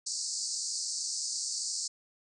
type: band-pass noise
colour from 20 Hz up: pink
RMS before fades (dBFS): -35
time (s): 0.06-1.88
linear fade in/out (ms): 10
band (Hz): 4400 to 8600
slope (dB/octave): 96
effects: none